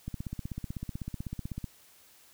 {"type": "click train", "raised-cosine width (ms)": 5, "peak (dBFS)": -23, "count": 26, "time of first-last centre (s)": [0.08, 1.643], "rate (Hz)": 16, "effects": ["white hiss -59 dBFS RMS until 2.33 s"]}